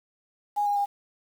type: tone with pitch steps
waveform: sine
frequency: 825 / 816.9 / 809 Hz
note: G#5 / G#5 / G#5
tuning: -12 / -29 / -46 cents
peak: -22 dBFS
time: 0.56-0.86 s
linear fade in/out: 20 ms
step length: 100 ms
effects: 8-bit